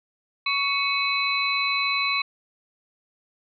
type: tone cluster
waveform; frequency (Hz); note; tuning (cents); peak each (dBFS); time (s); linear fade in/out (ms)
sine; 1117 / 2227 / 2564 / 4000; C#6 / C#7 / E7 / B7; +13 / +7 / -49 / +21; -27; 0.46-2.22; 5
effects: none